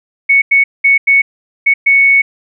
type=tone bursts at uneven times; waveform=sine; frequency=2217 Hz; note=C#7; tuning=in tune; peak=-5 dBFS; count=6; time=0.29-0.42 / 0.51-0.64 / 0.84-0.98 / 1.07-1.22 / 1.66-1.74 / 1.86-2.22 s; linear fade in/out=10 ms; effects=none